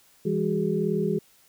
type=tone cluster; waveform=sine; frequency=165.7 / 203 / 375.6 / 417.6 Hz; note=E3 / G#3 / F#4 / G#4; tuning=+9 / -39 / +26 / +10 cents; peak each=-28 dBFS; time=0.25-1.19 s; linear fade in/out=10 ms; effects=white hiss -59 dBFS RMS until 1.48 s